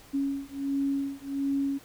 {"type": "beating tone pair", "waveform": "sine", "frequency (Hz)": [276.2, 277.6], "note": ["C#4", "C#4"], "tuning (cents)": [-6, 3], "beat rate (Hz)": 1.4, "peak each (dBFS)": -30, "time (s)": [0.13, 1.79], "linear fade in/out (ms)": 20, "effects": ["pink hiss -53 dBFS RMS until 1.84 s"]}